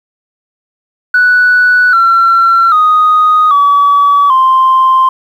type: tone with pitch steps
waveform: sine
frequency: 1480 / 1357.2 / 1244.5 / 1141.2 / 1046.5 Hz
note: F#6 / F6 / D#6 / C#6 / C6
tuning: 0 / -50 / 0 / +50 / 0 cents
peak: -3 dBFS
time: 1.14-5.09 s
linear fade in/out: 5 ms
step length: 790 ms
effects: tanh soft clip ceiling -1 dBFS + 7-bit